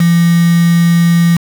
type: tone with quantisation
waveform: sine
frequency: 170 Hz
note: F3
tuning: 46 cents flat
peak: -6 dBFS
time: 0-1.37 s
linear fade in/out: 5 ms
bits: 3
effects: none